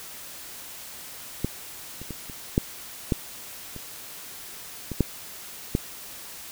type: clicks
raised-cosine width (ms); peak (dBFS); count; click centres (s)
3; -11 / -25 / -21 / -26 / -6 / -8 / -25 / -18 / -6 / -8; 10; 1.446 / 2.016 / 2.107 / 2.298 / 2.579 / 3.122 / 3.763 / 4.917 / 5.007 / 5.751
effects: white hiss -41 dBFS RMS until 6.51 s